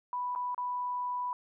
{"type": "tone with dropouts", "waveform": "sine", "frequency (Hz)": 987.8, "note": "B5", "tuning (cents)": 0, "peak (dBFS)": -31, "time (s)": [0.13, 1.33], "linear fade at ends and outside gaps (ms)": 1, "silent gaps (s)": [[0.351, 0.359], [0.546, 0.579]], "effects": []}